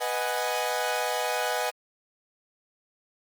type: chord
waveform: sawtooth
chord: G# minor seventh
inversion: first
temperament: equal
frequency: 493.9 / 622.3 / 740 / 830.6 Hz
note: B4 / D#5 / F#5 / G#5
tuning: 0 / 0 / 0 / 0 cents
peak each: -28 dBFS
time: 0-1.71 s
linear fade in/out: 20 ms
effects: Opus 32 kbps